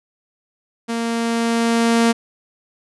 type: tone with level ramp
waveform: sawtooth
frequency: 231.3 Hz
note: A#3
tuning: 13 cents flat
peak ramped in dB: -17 to -8 dBFS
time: 0.88-2.13 s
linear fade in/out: 20 ms
effects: resampled to 24000 Hz